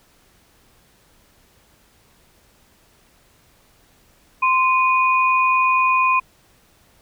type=tone pair together; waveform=sine; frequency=1039.3 / 2472 Hz; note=C6 / D#7; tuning=-12 / -12 cents; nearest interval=octave + minor third; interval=1500 cents; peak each=-15 / -19 dBFS; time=4.42-6.2 s; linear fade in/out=10 ms; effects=pink hiss -56 dBFS RMS until 7.01 s

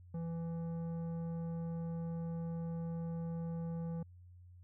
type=tone with tanh clipping; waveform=sine; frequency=166.6 Hz; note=E3; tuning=19 cents sharp; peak=-39 dBFS; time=0.14-4.03 s; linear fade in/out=5 ms; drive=11 dB; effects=added 89 Hz sine -54 dBFS peak until 4.63 s

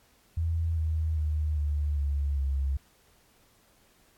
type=tone with pitch steps; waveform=sine; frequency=82.41 / 79.37 / 76.45 / 73.63 / 70.92 / 68.3 Hz; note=E2 / D#2 / D#2 / D2 / C#2 / C#2; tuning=0 / +35 / -30 / +5 / +40 / -25 cents; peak=-25 dBFS; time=0.37-2.77 s; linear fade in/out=5 ms; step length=400 ms; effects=pink hiss -63 dBFS RMS until 4.17 s + AAC 64 kbps

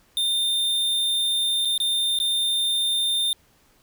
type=tone with dropouts; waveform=square; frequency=3618 Hz; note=A7; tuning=48 cents sharp; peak=-21 dBFS; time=0.17-3.33 s; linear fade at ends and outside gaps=1 ms; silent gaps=1.65-1.654 / 1.778-1.801 / 2.189-2.2 s; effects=pink hiss -60 dBFS RMS until 3.82 s

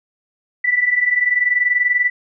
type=tone pair together; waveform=sine; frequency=1955.1 / 1975.5 Hz; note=B6 / B6; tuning=-18 / 0 cents; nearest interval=unison; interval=18 cents; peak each=-19 / -15 dBFS; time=0.64-2.1 s; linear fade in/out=10 ms; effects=none

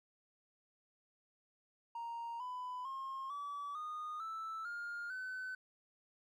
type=tone with pitch steps; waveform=triangle; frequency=932.3 / 999.2 / 1070.9 / 1147.8 / 1230.2 / 1318.5 / 1413.1 / 1514.5 Hz; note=A#5 / B5 / C6 / D6 / D#6 / E6 / F6 / F#6; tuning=0 / +20 / +40 / -40 / -20 / 0 / +20 / +40 cents; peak=-38 dBFS; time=1.95-5.55 s; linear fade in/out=5 ms; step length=450 ms; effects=tanh soft clip ceiling -36 dBFS

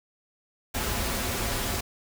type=noise with comb filter; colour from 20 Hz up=pink; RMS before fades=-29 dBFS; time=0.74-1.81 s; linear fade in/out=10 ms; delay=6.5 ms; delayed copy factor=-0.5; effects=none

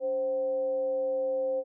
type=tone with frequency modulation; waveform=sine; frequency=525 Hz; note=C5; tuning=6 cents sharp; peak=-26 dBFS; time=0-1.64 s; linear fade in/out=50 ms; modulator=242 Hz; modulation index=0.22; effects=none

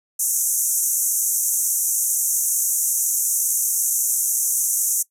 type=band-pass noise; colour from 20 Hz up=pink; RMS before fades=-21 dBFS; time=0.19-5.03 s; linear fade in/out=10 ms; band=6000 to 14000 Hz; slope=96 dB/octave; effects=noise-tail reverb RT60 0.1 s tail -20 dB re dry

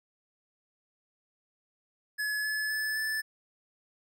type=tone with pitch steps; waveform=square; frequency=1703 / 1717.8 / 1732.8 / 1747.8 Hz; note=G#6 / A6 / A6 / A6; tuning=+43 / -42 / -27 / -12 cents; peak=-30 dBFS; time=2.18-3.22 s; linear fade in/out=20 ms; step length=260 ms; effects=none

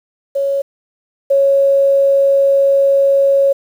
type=tone pair in turn; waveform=sine; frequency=554.4 / 552.2 Hz; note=C#5 / C#5; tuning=0 / -7 cents; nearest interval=unison; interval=7 cents; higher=first; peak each=-13 / -8 dBFS; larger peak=second; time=0.35-0.62 / 1.3-3.53 s; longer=second; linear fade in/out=10 ms; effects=7-bit

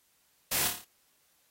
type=noise with echo; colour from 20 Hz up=white; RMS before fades=-30 dBFS; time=0.51-0.68 s; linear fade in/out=10 ms; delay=28 ms; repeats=6; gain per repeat=-4 dB; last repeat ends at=0.848 s; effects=white hiss -69 dBFS RMS until 1.5 s + AAC 48 kbps

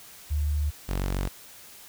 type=tone pair in turn; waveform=sine / sawtooth; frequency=74.2 / 46.93 Hz; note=D2 / F#1; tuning=+18 / +25 cents; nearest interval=minor sixth; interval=793 cents; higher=first; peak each=-23 / -22 dBFS; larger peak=second; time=0.3-0.71 / 0.88-1.29 s; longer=neither; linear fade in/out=20 ms; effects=white hiss -48 dBFS RMS until 1.88 s

